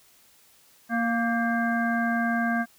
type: harmonic tone with a mistuned harmonic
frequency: 233.1 Hz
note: A#3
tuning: in tune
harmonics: 1 / 3 / 5 / 7 / 9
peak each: -25 / -29 / -35 / -28 / -42 dBFS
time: 0.89-2.66 s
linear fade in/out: 50 ms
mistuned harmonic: 7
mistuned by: -40 cents
effects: white hiss -58 dBFS RMS until 2.78 s